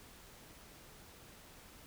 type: silence
effects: pink hiss -57 dBFS RMS until 1.86 s